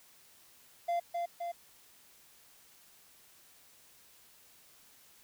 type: tone with echo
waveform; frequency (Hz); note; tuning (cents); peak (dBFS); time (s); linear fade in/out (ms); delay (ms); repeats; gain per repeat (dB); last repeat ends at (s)
triangle; 690; F5; -21; -27; 0.88-1; 10; 260; 2; -3; 1.52
effects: white hiss -61 dBFS RMS until 5.23 s